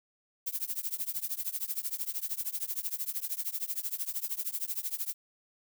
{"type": "noise with tremolo", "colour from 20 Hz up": "violet", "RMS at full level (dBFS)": -31, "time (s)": [0.46, 5.14], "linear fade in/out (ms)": 10, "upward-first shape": "triangle", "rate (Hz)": 13, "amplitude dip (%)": 100, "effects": []}